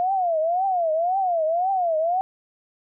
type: tone with vibrato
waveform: sine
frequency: 698.5 Hz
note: F5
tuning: in tune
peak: -19 dBFS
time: 0-2.21 s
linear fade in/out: 0 ms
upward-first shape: triangle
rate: 1.9 Hz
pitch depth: 220 cents each way
effects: none